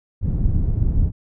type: low-pass noise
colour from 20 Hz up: pink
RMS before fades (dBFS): -18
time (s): 0.21-1.12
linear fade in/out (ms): 50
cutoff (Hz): 120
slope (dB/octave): 12
effects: none